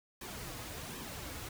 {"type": "noise with flanger", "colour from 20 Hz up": "pink", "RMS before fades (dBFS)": -44, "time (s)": [0.21, 1.49], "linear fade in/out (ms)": 5, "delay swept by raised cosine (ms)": [1.4, 5.2], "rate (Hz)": 1.3, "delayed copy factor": -0.6, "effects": []}